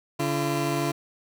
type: tone pair together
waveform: 20% pulse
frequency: 143.47 / 341 Hz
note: D3 / F4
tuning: -40 / -41 cents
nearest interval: octave + minor third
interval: 1499 cents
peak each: -22 dBFS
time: 0.19-0.92 s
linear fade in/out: 10 ms
effects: none